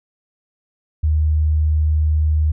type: tone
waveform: sine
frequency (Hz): 77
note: D#2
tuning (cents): -17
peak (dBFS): -13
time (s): 1.03-2.52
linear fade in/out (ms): 10
effects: none